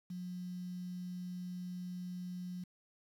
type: tone with quantisation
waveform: sine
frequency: 180 Hz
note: F#3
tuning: 47 cents flat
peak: -40 dBFS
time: 0.1-2.64 s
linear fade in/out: 5 ms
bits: 10
effects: none